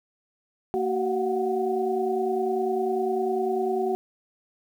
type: tone cluster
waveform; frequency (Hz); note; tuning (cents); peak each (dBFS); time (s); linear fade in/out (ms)
sine; 230 / 377.7 / 715 / 745; A#3 / F#4 / F5 / F#5; -23 / +36 / +41 / +12; -33 / -24 / -33 / -31; 0.74-3.95; 0
effects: 9-bit